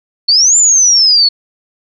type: exponential two-way sweep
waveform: sine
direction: up then down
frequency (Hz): 4352 to 7280 to 4352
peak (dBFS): -5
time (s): 0.28-1.29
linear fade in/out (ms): 10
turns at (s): 0.57
effects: none